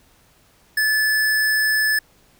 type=tone; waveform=square; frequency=1734 Hz; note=A6; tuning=26 cents flat; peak=-17 dBFS; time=0.77-1.99 s; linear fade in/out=5 ms; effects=pink hiss -56 dBFS RMS until 2.39 s